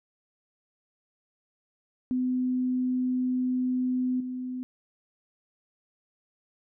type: tone with level steps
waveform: sine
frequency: 253.3 Hz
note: B3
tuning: 44 cents sharp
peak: -24 / -31 dBFS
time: 2.11-4.63 s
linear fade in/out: 0 ms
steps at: 4.2 s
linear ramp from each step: 5 ms
effects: none